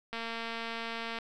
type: click train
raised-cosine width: 0.3 ms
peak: -22 dBFS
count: 243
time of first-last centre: 0.13-1.187 s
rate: 229 Hz
effects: none